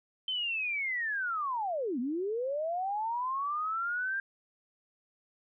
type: linear two-way sweep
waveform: sine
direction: down then up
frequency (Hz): 3106 to 230 to 1605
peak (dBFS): -30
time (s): 0.28-4.2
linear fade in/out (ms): 2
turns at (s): 1.99
effects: none